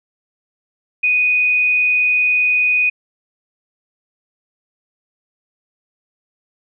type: tone with frequency modulation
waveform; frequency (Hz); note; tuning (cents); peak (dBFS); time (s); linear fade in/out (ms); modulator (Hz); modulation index
sine; 2485; D#7; -3; -12; 1.03-2.9; 10; 61.9; 0.32
effects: none